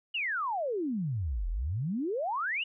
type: exponential two-way sweep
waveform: sine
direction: down then up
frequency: 2990 to 38.89 to 2990 Hz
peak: -29 dBFS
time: 0.14-2.64 s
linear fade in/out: 10 ms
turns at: 1.49 s
effects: none